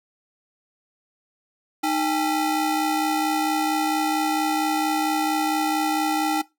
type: ring-modulated tone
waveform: 35% pulse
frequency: 554.4 Hz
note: C#5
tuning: in tune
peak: -16 dBFS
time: 1.83-6.42 s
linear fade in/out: 10 ms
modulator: 245 Hz
effects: noise-tail reverb RT60 0.2 s tail -20 dB re dry